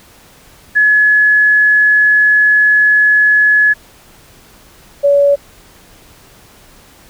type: tone pair in turn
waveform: sine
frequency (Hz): 1700 / 567.3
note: G#6 / C#5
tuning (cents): +40 / +40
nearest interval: octave + perfect fifth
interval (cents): 1900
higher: first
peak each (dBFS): -6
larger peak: neither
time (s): 0.75-3.74 / 5.03-5.36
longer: first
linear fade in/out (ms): 20
effects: pink hiss -43 dBFS RMS until 7.09 s